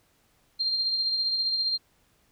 sine tone with tremolo, 4186 Hz, C8, in tune, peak -22 dBFS, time 0.59-1.78 s, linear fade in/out 20 ms, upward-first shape triangle, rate 15 Hz, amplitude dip 45%, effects pink hiss -66 dBFS RMS until 2.31 s

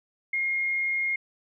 sine tone, 2139 Hz, C7, 38 cents sharp, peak -24 dBFS, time 0.33-1.16 s, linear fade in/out 5 ms, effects none

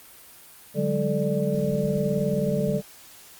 sine tone cluster, 147 / 186.4 / 205.3 / 437.5 / 590 Hz, D3 / F#3 / G#3 / A4 / D5, +2 / +13 / -20 / -10 / +8 cents, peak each -28 dBFS, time 0.74-2.82 s, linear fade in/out 50 ms, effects white hiss -48 dBFS RMS until 3.39 s + Opus 32 kbps

